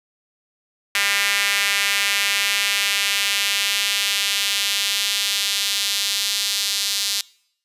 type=tone with high-pass filter sweep; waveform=sawtooth; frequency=200.8 Hz; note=G3; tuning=42 cents sharp; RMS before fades=-21 dBFS; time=0.95-7.21 s; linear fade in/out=0 ms; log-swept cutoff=2100 to 4100 Hz; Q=1.8; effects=noise-tail reverb RT60 0.7 s tail -24 dB re dry + resampled to 32000 Hz